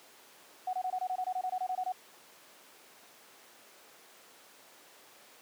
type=tone bursts; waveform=sine; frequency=740 Hz; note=F#5; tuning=in tune; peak=-30 dBFS; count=15; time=0.67-1.922 s; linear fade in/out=5 ms; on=62 ms; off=23 ms; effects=pink hiss -56 dBFS RMS until 5.41 s + high-pass 400 Hz 12 dB/octave